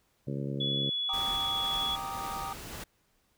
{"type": "harmonic tone", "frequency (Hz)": 69.3, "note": "C#2", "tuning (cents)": 0, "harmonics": [2, 3, 4, 5, 6, 7, 8], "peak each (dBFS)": [-34, -38, -40, -42, -44, -45, -46], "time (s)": [0.27, 0.9], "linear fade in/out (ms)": 5}
{"type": "tone with pitch glide", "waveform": "sine", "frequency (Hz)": [3405, 3378], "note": ["G#7", "G#7"], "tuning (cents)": [42, 29], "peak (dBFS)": -29, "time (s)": [0.6, 1.96], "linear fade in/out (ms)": 10, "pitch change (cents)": -13, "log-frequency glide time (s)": [0.81, 1.53]}
{"type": "chord", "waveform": "triangle", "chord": "Eb major seventh", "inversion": "first", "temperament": "equal", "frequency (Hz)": [784, 932.3, 1174.7, 1244.5], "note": ["G5", "Bb5", "D6", "Eb6"], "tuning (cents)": [0, 0, 0, 0], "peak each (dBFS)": [-37, -40, -40, -38], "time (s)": [1.09, 2.53], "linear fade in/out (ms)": 2}
{"type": "noise with tremolo", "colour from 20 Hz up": "pink", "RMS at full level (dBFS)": -41, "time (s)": [1.13, 2.84], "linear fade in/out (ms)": 5, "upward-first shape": "sine", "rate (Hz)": 1.9, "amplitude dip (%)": 25}
{"effects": ["pink hiss -71 dBFS RMS until 3.37 s"]}